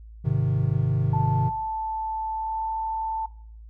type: chord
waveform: triangle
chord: Ab major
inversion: none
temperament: equal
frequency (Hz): 103.83 / 130.81 / 155.56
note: Ab2 / C3 / Eb3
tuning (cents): 0 / 0 / 0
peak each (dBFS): -25 / -21 / -24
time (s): 0.24-1.5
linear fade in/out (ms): 20
type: tone with pitch glide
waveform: sine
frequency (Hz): 880 to 886.1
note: A5 to A5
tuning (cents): 0 to +12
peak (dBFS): -26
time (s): 1.13-3.26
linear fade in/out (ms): 5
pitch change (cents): +12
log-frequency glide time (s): 2.33-2.66
effects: noise-tail reverb RT60 0.5 s tail -17 dB re dry + added 55 Hz sine -41 dBFS peak until 3.69 s